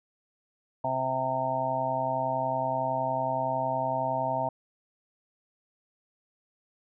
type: harmonic tone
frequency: 130.81 Hz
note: C3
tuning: in tune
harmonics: 1 / 2 / 4 / 5 / 6 / 7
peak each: -37 / -39 / -39 / -30 / -34 / -30 dBFS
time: 0.84-4.49 s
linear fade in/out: 5 ms
effects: none